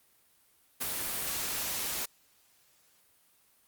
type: noise with ADSR envelope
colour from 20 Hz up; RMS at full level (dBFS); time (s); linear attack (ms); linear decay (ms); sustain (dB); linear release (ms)
white; -31; 0.8-2.06; 19; 16; -3; 14
effects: white hiss -66 dBFS RMS until 3.67 s + Opus 32 kbps

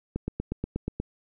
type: click train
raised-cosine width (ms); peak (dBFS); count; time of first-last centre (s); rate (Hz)
3; -16; 8; 0.16-1; 8.33
effects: none

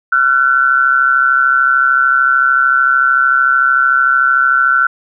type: tone pair together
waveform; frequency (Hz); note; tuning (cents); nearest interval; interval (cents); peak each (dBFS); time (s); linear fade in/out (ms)
sine; 1364.6 / 1498; F6 / F#6; -41 / +21; major second; 162; -11; 0.12-4.87; 5
effects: none

